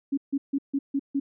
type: tone bursts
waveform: sine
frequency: 277.2 Hz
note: C#4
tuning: in tune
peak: -22 dBFS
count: 6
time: 0.12-1.2 s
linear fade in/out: 10 ms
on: 55 ms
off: 150 ms
effects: none